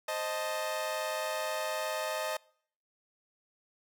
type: chord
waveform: sawtooth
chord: A diminished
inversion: first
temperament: equal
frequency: 523.3 / 622.3 / 880 Hz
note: C5 / Eb5 / A5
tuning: 0 / 0 / 0 cents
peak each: -36 / -30 / -35 dBFS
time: 0.08-2.37 s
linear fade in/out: 5 ms
effects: noise-tail reverb RT60 0.6 s tail -25 dB re dry